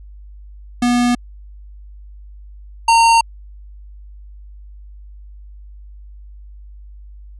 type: tone pair in turn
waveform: square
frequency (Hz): 243.1 / 917.8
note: B3 / A#5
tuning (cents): -27 / -27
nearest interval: octave + major seventh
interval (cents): 2300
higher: second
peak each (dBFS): -13 / -9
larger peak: second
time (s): 0.82-1.15 / 2.88-3.21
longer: neither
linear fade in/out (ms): 5
effects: added 50 Hz sine -35 dBFS peak until 7.39 s + resampled to 24000 Hz